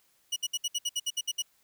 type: tone bursts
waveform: 25% pulse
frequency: 2920 Hz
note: F#7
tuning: 24 cents flat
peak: -24 dBFS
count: 11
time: 0.32-1.423 s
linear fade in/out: 10 ms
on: 43 ms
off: 63 ms
effects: white hiss -68 dBFS RMS until 1.63 s